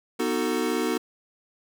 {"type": "chord", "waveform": "square", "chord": "B dominant seventh", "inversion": "none", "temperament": "equal with one note detuned", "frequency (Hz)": [246.9, 311.1, 370, 446.1], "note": ["B3", "D#4", "F#4", "A4"], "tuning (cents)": [0, 0, 0, 24], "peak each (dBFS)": -30, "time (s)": [0.19, 0.98], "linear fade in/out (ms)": 10, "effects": []}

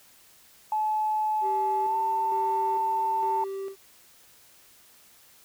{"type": "tone with pitch glide", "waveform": "sine", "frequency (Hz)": [860, 891.9], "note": ["A5", "A5"], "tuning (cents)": [-40, 23], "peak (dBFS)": -23, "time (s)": [0.72, 3.44], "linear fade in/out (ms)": 2, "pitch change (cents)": 63, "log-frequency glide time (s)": [1.81, 1.96]}
{"type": "tone with tremolo", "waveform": "triangle", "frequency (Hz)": 389.5, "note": "G4", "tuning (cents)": -11, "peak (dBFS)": -29, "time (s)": [1.41, 3.76], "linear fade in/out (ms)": 50, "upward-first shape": "square", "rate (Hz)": 1.1, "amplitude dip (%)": 50}
{"effects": ["tanh soft clip ceiling -15 dBFS", "white hiss -56 dBFS RMS until 5.44 s"]}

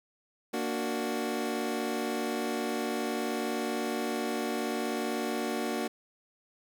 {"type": "chord", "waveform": "25% pulse", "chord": "Bb augmented", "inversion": "none", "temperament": "equal", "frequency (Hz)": [233.1, 293.7, 370], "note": ["Bb3", "D4", "F#4"], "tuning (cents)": [0, 0, 0], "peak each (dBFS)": [-30, -32, -31], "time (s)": [0.53, 5.88], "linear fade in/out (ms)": 10, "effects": []}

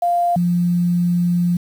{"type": "tone pair in turn", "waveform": "sine", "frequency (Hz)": [697, 174.96], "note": ["F5", "F3"], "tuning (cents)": [-4, 3], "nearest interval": "2 octaves", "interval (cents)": 2393, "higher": "first", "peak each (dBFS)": -14, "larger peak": "neither", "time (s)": [[0.02, 0.36], [0.36, 1.57]], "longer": "second", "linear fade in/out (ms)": 5, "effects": ["7-bit"]}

